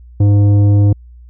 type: tone with tanh clipping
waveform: triangle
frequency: 102 Hz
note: G#2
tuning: 31 cents flat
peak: -8 dBFS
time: 0.2-0.93 s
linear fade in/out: 5 ms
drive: 14 dB
effects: added 60 Hz sine -35 dBFS peak until 1.29 s